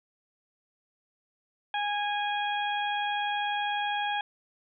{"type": "harmonic tone", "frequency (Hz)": 824, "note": "G#5", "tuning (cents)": -14, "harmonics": [1, 2, 3, 4], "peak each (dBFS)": [-29, -34, -38, -36], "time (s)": [1.74, 4.21], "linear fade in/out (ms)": 2, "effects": []}